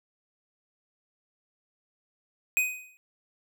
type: tone with exponential decay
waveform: square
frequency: 2500 Hz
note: D#7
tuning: 8 cents sharp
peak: -20 dBFS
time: 2.57-2.97 s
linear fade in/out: 0 ms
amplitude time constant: 86 ms
effects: none